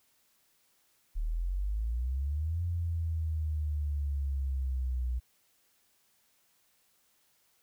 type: exponential two-way sweep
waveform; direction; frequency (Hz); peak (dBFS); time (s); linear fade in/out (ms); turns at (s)
sine; up then down; 37 to 87.31 to 60.7; -29; 1.15-5.2; 20; 2.63
effects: white hiss -70 dBFS RMS until 7.62 s